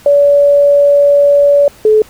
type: tone pair in turn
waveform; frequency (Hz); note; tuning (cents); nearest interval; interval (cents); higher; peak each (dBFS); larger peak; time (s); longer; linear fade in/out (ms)
sine; 572 / 431; D5 / A4; -46 / -36; perfect fourth; 490; first; -4 / -4; neither; 0.06-1.68 / 1.85-2.02; first; 2
effects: pink hiss -40 dBFS RMS until 2.09 s